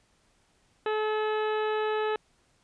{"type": "harmonic tone", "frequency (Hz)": 430, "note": "A4", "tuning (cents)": -40, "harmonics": [1, 2, 3, 4, 5, 6, 7, 8, 9], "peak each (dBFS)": [-27, -33, -36, -38, -48, -43, -46, -52, -48], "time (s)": [0.86, 2.16], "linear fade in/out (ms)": 2, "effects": ["pink hiss -67 dBFS RMS until 2.63 s", "resampled to 22050 Hz"]}